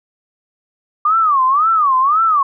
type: tone with vibrato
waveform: sine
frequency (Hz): 1174.7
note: D6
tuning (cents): 0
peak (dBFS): -10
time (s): 1.05-2.43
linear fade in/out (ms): 5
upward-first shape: sine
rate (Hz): 1.9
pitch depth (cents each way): 230
effects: none